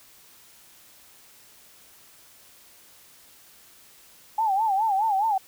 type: tone with vibrato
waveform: sine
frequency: 830.6 Hz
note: G#5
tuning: in tune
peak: -20 dBFS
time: 4.38-5.38 s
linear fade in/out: 5 ms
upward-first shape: sine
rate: 4.8 Hz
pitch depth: 150 cents each way
effects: white hiss -53 dBFS RMS until 5.47 s